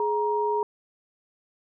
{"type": "tone pair together", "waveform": "sine", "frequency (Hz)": [420, 942.3], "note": ["G#4", "A#5"], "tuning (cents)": [19, 18], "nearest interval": "octave + major second", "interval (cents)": 1399, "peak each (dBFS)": -25, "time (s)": [0, 0.63], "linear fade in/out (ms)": 2, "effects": []}